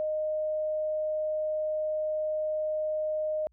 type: tone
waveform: sine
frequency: 617 Hz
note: D#5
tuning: 15 cents flat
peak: -27 dBFS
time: 0-3.47 s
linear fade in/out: 0 ms
effects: added 60 Hz sine -62 dBFS peak until 3.52 s